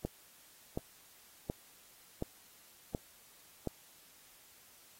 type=click train; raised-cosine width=2 ms; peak=-21 dBFS; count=6; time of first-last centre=0.05-3.673 s; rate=1.38 Hz; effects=white hiss -61 dBFS RMS until 4.99 s + AAC 48 kbps